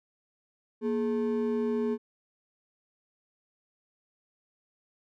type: ring-modulated tone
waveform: triangle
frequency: 328.6 Hz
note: E4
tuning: 5 cents flat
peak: -21 dBFS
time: 0.81-1.98 s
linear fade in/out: 50 ms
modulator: 93.2 Hz
effects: none